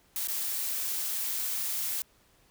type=noise with dropouts; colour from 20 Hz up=blue; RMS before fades=-32 dBFS; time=0.16-2.02 s; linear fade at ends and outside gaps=1 ms; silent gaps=0.273-0.284 s; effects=pink hiss -64 dBFS RMS until 2.5 s